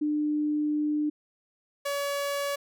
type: tone pair in turn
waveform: sine / sawtooth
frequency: 299.6 / 566.6 Hz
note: D4 / C#5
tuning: +35 / +38 cents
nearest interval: major seventh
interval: 1103 cents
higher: second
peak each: -24 dBFS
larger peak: neither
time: 0.01-1.1 / 1.85-2.56 s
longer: first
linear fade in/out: 10 ms
effects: none